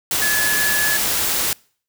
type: tone in noise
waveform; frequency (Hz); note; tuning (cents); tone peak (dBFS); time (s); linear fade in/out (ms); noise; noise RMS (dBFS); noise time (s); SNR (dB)
sine; 1707; G#6; +47; -18; 0.22-0.97; 2; white; -20; 0.11-1.53; -1
effects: noise-tail reverb RT60 0.5 s tail -26 dB re dry